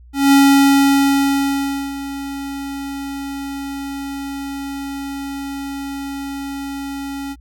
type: tone with ADSR envelope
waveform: square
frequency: 277.2 Hz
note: C#4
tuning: in tune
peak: -8 dBFS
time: 0.13-7.36 s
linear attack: 190 ms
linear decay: 1600 ms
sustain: -17 dB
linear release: 45 ms
effects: added 60 Hz sine -40 dBFS peak until 7.4 s